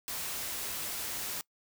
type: noise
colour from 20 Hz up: white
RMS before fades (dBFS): -37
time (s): 0.08-1.41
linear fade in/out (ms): 0
effects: noise-tail reverb RT60 0.1 s tail -23 dB re dry